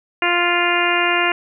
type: harmonic tone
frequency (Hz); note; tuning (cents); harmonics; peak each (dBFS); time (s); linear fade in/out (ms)
349.2; F4; 0; 1 / 2 / 3 / 4 / 5 / 6 / 7 / 8; -23 / -23 / -23 / -23 / -23 / -23 / -23 / -23; 0.22-1.32; 2
effects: none